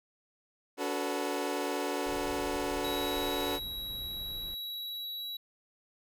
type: chord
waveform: 25% pulse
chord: B minor seventh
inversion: first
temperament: equal with one note detuned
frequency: 286.6 / 370 / 440 / 493.9 Hz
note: D4 / F#4 / A4 / B4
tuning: -42 / 0 / 0 / 0 cents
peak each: -32 / -33 / -34 / -35 dBFS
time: 0.77-3.6 s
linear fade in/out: 50 ms
type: noise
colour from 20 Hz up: brown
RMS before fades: -46 dBFS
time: 2.06-4.55 s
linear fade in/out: 10 ms
type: tone with pitch glide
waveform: square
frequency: 3870 to 3901 Hz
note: B7 to B7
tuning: -36 to -22 cents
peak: -37 dBFS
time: 2.84-5.37 s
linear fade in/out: 5 ms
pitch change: +14 cents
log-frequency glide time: 3.8-5.16 s
effects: none